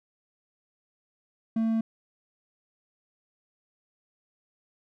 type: tone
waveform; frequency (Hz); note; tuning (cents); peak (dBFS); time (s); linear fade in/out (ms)
triangle; 224.4; A3; +34; -21; 1.56-1.81; 5
effects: none